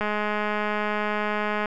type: click train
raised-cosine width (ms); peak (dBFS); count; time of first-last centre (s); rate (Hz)
0.5; -12; 347; 0.01-1.658; 210
effects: none